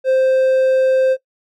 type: tone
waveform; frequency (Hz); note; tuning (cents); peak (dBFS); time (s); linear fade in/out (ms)
triangle; 523.3; C5; 0; -9; 0.04-1.17; 50
effects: noise-tail reverb RT60 0.1 s tail -17 dB re dry + MP3 96 kbps